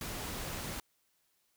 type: noise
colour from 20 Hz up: pink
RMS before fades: -40 dBFS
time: 0.01-0.8 s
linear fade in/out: 2 ms
effects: white hiss -75 dBFS RMS until 1.56 s